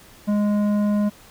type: tone with tanh clipping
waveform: sine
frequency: 207.1 Hz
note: G#3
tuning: 5 cents flat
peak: -19 dBFS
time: 0.27-1.1 s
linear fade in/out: 20 ms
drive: 11 dB
effects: pink hiss -48 dBFS RMS until 1.3 s